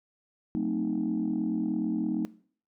sine chord, F# diminished seventh, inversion none, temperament equal with one note detuned, 185 / 224.6 / 261.6 / 311.1 Hz, F#3 / A3 / C4 / Eb4, 0 / +36 / 0 / 0 cents, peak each -33 / -29 / -33 / -30 dBFS, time 0.55-2.25 s, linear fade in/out 0 ms, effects noise-tail reverb RT60 0.5 s tail -21 dB re dry + tanh soft clip ceiling -20 dBFS

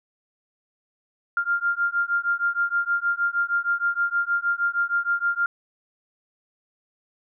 sine beating tone pair, 1395 / 1401.4 Hz, F6 / F6, -2 / +6 cents, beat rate 6.4 Hz, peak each -24 dBFS, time 1.37-5.46 s, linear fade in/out 2 ms, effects none

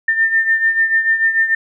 sine beating tone pair, 1801 / 1807.8 Hz, A6 / A6, +40 / +46 cents, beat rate 6.8 Hz, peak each -13 / -19 dBFS, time 0.08-1.55 s, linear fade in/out 5 ms, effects none

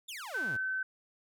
sawtooth exponential sweep, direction down, 3762 to 98 Hz, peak -37 dBFS, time 0.08-0.57 s, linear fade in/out 10 ms
sine tone, 1530 Hz, G6, 42 cents flat, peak -31 dBFS, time 0.34-0.83 s, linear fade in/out 5 ms
effects none

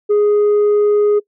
sine tone, 415.3 Hz, G#4, in tune, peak -7 dBFS, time 0.09-1.2 s, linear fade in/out 20 ms, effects noise-tail reverb RT60 0.1 s tail -24 dB re dry + tanh soft clip ceiling -9 dBFS

